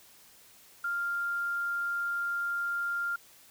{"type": "tone with quantisation", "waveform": "sine", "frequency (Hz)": 1396.9, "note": "F6", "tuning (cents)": 0, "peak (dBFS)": -29, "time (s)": [0.84, 3.16], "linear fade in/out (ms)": 5, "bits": 9, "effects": ["white hiss -57 dBFS RMS until 3.5 s"]}